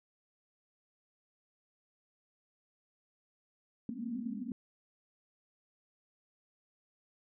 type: band-pass noise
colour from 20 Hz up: pink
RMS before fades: -39 dBFS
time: 3.89-4.52 s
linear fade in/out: 2 ms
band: 210 to 260 Hz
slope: 96 dB/octave
effects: none